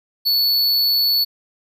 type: tone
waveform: square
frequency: 4435 Hz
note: C#8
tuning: in tune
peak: -15 dBFS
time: 0.25-1.25 s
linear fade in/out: 20 ms
effects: none